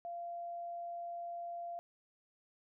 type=tone; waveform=sine; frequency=690 Hz; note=F5; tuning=21 cents flat; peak=-40 dBFS; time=0.05-1.79 s; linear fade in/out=0 ms; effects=none